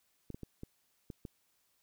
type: clicks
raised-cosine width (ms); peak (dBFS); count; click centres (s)
3; -30; 6; 0.303 / 0.345 / 0.433 / 0.634 / 1.102 / 1.252
effects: white hiss -75 dBFS RMS until 1.82 s